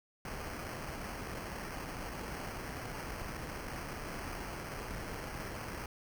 pink noise with sample-and-hold, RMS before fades -42 dBFS, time 0.25-5.86 s, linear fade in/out 2 ms, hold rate 3675 Hz, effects none

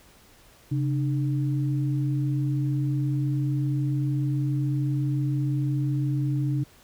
sine tone pair together, 135.5 / 301.2 Hz, C#3 / D4, -39 / +44 cents, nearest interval octave + major second, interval 1383 cents, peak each -23 / -30 dBFS, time 0.71-6.64 s, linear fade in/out 10 ms, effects pink hiss -55 dBFS RMS until 6.83 s

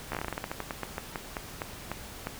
slowing click train, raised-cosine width 0.5 ms, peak -17 dBFS, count 21, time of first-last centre 0.12-2.27 s, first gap 13 ms, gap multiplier 1.19, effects pink hiss -44 dBFS RMS until 2.39 s

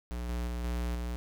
square tone with level steps, 59.8 Hz, A#1, 45 cents sharp, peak -35 / -32 / -34 / -31 / -34 dBFS, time 0.11-1.16 s, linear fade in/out 0 ms, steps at 0.29 / 0.47 / 0.64 / 0.95 s, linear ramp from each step 2 ms, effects 10-bit

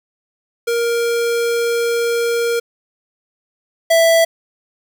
square tone pair in turn, 468.7 / 660.7 Hz, A#4 / E5, +9 / +4 cents, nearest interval tritone, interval 595 cents, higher second, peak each -16 / -10 dBFS, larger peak second, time 0.67-2.6 / 3.9-4.25 s, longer first, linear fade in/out 10 ms, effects 7-bit

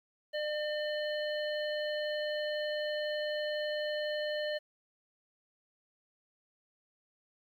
harmonic tone, 602 Hz, D5, 43 cents sharp, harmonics 1 / 3 / 5 / 7, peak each -33 / -40 / -43 / -45 dBFS, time 0.33-4.59 s, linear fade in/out 20 ms, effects 11-bit

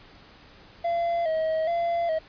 triangle tone with vibrato, 659.3 Hz, E5, in tune, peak -21 dBFS, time 0.84-2.19 s, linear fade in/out 10 ms, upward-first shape square, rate 1.2 Hz, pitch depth 61 cents each way, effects pink hiss -51 dBFS RMS until 2.28 s + resampled to 11025 Hz

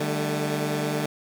15% pulse chord, D suspended fourth, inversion none, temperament equal with one note detuned, 149.83 / 196 / 220 Hz, D3 / G3 / A3, +35 / 0 / 0 cents, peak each -20 / -26 / -25 dBFS, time 0-1.06 s, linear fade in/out 5 ms, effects none

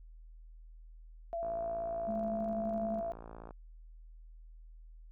sine tone with vibrato, 674 Hz, E5, 38 cents sharp, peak -34 dBFS, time 1.33-3.12 s, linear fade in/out 0 ms, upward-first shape sine, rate 17 Hz, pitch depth 15 cents each way
click train, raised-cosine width 1 ms, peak -34 dBFS, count 118, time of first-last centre 1.43-3.508 s, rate 56.3 Hz
sine tone with tremolo, 214.1 Hz, A3, 47 cents flat, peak -35 dBFS, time 2.07-3.01 s, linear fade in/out 20 ms, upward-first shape square, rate 12 Hz, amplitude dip 30%
effects added 40 Hz sine -50 dBFS peak until 5.11 s

